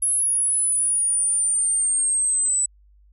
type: exponential sweep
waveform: sine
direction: down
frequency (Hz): 10770 to 7920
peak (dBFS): -18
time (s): 0.02-2.66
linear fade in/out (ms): 5
effects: added 50 Hz sine -51 dBFS peak until 3.12 s